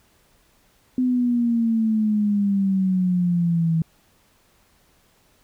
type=exponential sweep; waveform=sine; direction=down; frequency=255.1 to 161.1 Hz; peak=-17 dBFS; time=0.98-3.82 s; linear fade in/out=2 ms; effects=pink hiss -60 dBFS RMS until 5.43 s